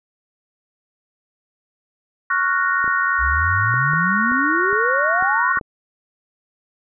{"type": "chord", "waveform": "sine", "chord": "Gb major seventh", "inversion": "second", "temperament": "equal with one note detuned", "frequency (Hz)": [1108.7, 1396.9, 1480, 1855], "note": ["Db6", "F6", "Gb6", "Bb6"], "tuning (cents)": [0, 0, 0, -9], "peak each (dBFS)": [-21, -24, -20, -23], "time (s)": [2.3, 5.59], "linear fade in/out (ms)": 5}
{"type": "clicks", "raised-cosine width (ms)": 2, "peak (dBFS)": -22, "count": 9, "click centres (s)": [2.843, 2.878, 3.74, 3.935, 4.318, 4.729, 5.225, 5.573, 5.612]}
{"type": "exponential sweep", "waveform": "sine", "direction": "up", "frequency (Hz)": [61.3, 1191], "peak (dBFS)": -21, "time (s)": [3.18, 5.6], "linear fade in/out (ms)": 50}
{"effects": []}